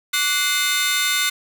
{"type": "tone cluster", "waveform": "sawtooth", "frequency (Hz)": [1156, 1476, 2088, 2570, 3636], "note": ["D6", "F#6", "C7", "E7", "A#7"], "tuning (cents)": [-28, -5, -4, -45, -44], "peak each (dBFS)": [-26, -21, -19, -28, -19], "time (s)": [0.13, 1.3], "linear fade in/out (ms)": 10, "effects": []}